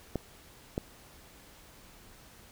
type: clicks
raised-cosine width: 2 ms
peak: -17 dBFS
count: 2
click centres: 0.157 / 0.779 s
effects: pink hiss -55 dBFS RMS until 2.51 s